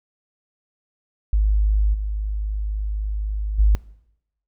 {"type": "tone with level steps", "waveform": "sine", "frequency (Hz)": 51.91, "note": "G#1", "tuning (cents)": 0, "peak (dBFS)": [-14, -21, -11], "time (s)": [1.33, 3.75], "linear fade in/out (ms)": 0, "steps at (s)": [1.93, 3.58], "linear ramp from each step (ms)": 20, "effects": ["noise-tail reverb RT60 0.8 s tail -22 dB re dry"]}